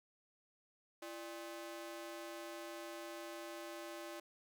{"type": "ring-modulated tone", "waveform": "sawtooth", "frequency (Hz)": 466.2, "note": "A#4", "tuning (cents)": 0, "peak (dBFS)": -39, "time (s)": [1.02, 4.2], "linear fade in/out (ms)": 5, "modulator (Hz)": 127, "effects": []}